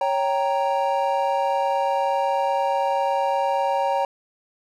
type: chord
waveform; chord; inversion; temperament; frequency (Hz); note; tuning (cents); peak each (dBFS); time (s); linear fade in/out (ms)
triangle; G diminished; second; equal; 554.4 / 784 / 932.3; Db5 / G5 / Bb5; 0 / 0 / 0; -22; 0.01-4.05; 2
effects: none